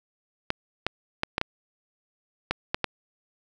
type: clicks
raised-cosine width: 0.3 ms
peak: -8 dBFS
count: 8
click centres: 0.504 / 0.866 / 1.234 / 1.381 / 1.414 / 2.51 / 2.745 / 2.843 s
effects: none